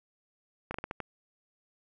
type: slowing click train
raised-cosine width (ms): 0.5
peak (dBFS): -20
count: 6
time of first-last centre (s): 0.71-1.003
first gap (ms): 33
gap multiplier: 1.29
effects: none